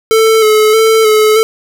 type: tone with vibrato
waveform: square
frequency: 436.9 Hz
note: A4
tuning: 12 cents flat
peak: -6 dBFS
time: 0.11-1.43 s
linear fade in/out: 0 ms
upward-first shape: square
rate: 1.6 Hz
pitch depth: 27 cents each way
effects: none